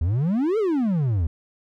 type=exponential two-way sweep; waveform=triangle; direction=up then down; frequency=75.1 to 460.3 to 75.1 Hz; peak=-17 dBFS; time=0.01-1.27 s; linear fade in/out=5 ms; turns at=0.58 s; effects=none